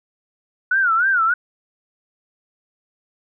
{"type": "tone with vibrato", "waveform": "sine", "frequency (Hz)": 1446, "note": "F#6", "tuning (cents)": -40, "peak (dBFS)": -14, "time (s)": [0.71, 1.34], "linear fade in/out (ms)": 5, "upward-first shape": "sine", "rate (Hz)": 3.3, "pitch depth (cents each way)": 170, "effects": []}